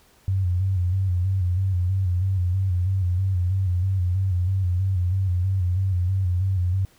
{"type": "tone with vibrato", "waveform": "sine", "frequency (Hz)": 92.5, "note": "F#2", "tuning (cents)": 0, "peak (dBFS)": -19, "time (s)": [0.28, 6.85], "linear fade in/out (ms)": 0, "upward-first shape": "square", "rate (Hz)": 3.1, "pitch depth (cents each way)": 62, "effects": ["pink hiss -57 dBFS RMS until 6.98 s"]}